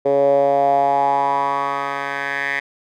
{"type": "tone with band-pass filter sweep", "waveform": "10% pulse", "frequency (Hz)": 139.8, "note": "C#3", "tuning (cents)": 15, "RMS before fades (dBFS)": -18, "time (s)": [0.05, 2.6], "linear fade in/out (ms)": 10, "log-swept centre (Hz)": [490, 1900], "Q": 5.3, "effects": []}